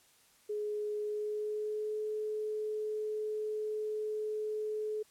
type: tone with pitch glide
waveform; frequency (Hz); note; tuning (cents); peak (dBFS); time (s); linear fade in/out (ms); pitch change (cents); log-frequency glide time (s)
sine; 420 to 428.1; G#4 to A4; +19 to -47; -33; 0.49-5.03; 10; +34; 1-2.02
effects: white hiss -65 dBFS RMS until 5.1 s + low-pass 12000 Hz 12 dB/octave